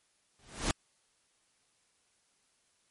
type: noise with exponential growth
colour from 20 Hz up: pink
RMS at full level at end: -27 dBFS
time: 0.39-0.71 s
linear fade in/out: 1 ms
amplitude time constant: 69 ms
effects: white hiss -72 dBFS RMS until 2.9 s + MP3 48 kbps